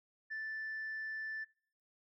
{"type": "tone", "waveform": "sine", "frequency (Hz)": 1760, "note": "A6", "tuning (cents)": 0, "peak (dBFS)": -37, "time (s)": [0.3, 1.45], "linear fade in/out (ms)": 20, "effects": ["noise-tail reverb RT60 0.6 s tail -26 dB re dry", "tanh soft clip ceiling -36 dBFS"]}